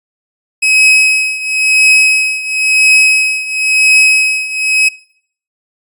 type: tone with tremolo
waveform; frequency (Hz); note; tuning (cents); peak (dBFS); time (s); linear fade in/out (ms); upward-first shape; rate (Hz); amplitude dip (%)
40% pulse; 2549; D#7; +41; -3; 0.62-4.89; 10; triangle; 0.97; 85
effects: noise-tail reverb RT60 0.6 s tail -20 dB re dry + resampled to 32000 Hz